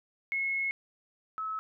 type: tone pair in turn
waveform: sine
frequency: 2177 / 1294.5 Hz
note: C#7 / E6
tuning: -32 / -32 cents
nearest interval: major sixth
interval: 900 cents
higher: first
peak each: -28 / -32 dBFS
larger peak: first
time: 0.32-0.71 / 1.38-1.59 s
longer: first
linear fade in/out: 0 ms
effects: none